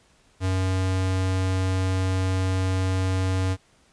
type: tone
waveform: square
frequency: 93.8 Hz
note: F#2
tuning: 24 cents sharp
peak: -22 dBFS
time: 0.4-3.57 s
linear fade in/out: 50 ms
effects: pink hiss -60 dBFS RMS until 3.92 s + resampled to 22050 Hz